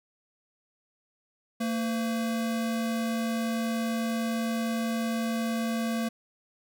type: tone pair together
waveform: square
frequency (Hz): 227.2 / 510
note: A#3 / C5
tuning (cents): -44 / -44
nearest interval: octave + major second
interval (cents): 1400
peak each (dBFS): -28 / -39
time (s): 1.6-6.09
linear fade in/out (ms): 10
effects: none